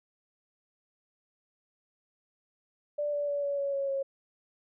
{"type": "tone with pitch steps", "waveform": "sine", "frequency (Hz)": [587.3, 580.2, 573.2, 566.3, 559.5, 552.7, 546.1], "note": ["D5", "D5", "D5", "C#5", "C#5", "C#5", "C#5"], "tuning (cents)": [0, -21, -42, 37, 16, -5, -26], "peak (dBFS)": -28, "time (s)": [2.98, 4.03], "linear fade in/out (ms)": 10, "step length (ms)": 150, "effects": []}